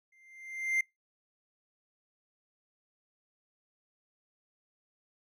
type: tone with exponential growth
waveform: triangle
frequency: 2093 Hz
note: C7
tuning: in tune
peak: -22 dBFS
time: 0.12-0.81 s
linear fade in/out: 5 ms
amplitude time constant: 150 ms
effects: noise-tail reverb RT60 0.2 s tail -25 dB re dry